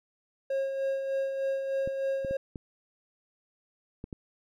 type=tone with tremolo; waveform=triangle; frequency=541 Hz; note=C#5; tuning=42 cents flat; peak=-24 dBFS; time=0.5-2.37 s; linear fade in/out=5 ms; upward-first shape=sine; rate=3.3 Hz; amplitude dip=45%
type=clicks; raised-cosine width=3 ms; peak=-25 dBFS; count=6; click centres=1.875 / 2.248 / 2.31 / 2.558 / 4.041 / 4.128 s
effects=none